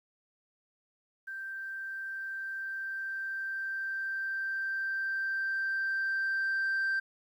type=tone with level ramp; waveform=sine; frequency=1568 Hz; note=G6; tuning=in tune; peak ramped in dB=-37 to -25 dBFS; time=1.27-7 s; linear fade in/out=10 ms; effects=tanh soft clip ceiling -26 dBFS + 11-bit